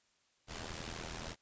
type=noise with amplitude modulation; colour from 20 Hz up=pink; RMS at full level=-40 dBFS; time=0.47-1.36 s; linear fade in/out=50 ms; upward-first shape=sine; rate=81.6 Hz; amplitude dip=80%; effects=white hiss -74 dBFS RMS until 1.41 s + resampled to 16000 Hz